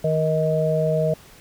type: harmonic tone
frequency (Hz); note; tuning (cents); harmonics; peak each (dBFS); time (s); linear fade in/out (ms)
157.2; D#3; +18; 1 / 3 / 4; -22 / -24 / -21; 0.04-1.14; 5
effects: pink hiss -48 dBFS RMS until 1.4 s